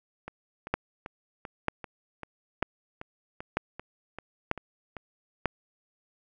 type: two click trains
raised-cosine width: 0.5 ms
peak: -10 / -23 dBFS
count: 6 / 13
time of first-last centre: 0.74-5.457 / 0.28-4.968 s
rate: 1.06 / 2.56 Hz
effects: none